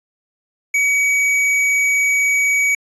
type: tone with tanh clipping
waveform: sine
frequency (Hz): 2266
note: C#7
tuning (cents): +37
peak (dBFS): -15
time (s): 0.74-2.75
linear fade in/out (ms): 5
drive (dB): 12
effects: resampled to 24000 Hz